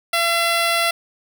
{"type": "tone", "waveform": "10% pulse", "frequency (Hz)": 678, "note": "E5", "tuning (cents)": 49, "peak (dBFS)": -8, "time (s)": [0.13, 0.91], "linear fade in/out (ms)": 5, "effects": []}